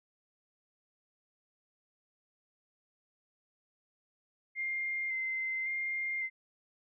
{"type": "tone with vibrato", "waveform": "sine", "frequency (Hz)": 2093, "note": "C7", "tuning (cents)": 0, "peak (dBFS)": -32, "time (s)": [4.55, 6.3], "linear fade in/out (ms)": 50, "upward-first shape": "square", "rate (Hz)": 0.9, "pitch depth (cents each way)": 16, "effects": []}